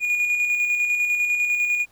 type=tone with tremolo; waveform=triangle; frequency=2443 Hz; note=D#7; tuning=32 cents flat; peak=-16 dBFS; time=0-1.86 s; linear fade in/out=50 ms; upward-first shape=square; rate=10 Hz; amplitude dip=35%; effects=pink hiss -59 dBFS RMS until 1.91 s